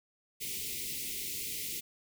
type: band-stop noise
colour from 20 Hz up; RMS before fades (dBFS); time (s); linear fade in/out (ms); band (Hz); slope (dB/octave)
white; -38; 0.4-1.81; 20; 470 to 2000; 96
effects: none